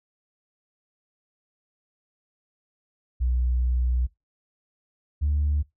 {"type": "tone pair in turn", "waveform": "sine", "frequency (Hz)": [61.74, 73.42], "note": ["B1", "D2"], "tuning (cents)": [0, 0], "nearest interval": "minor third", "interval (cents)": 300, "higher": "second", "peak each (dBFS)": -19, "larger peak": "neither", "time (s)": [[3.2, 4.07], [5.21, 5.63]], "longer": "first", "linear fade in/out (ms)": 20, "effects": ["noise-tail reverb RT60 0.2 s tail -23 dB re dry", "tanh soft clip ceiling -17 dBFS"]}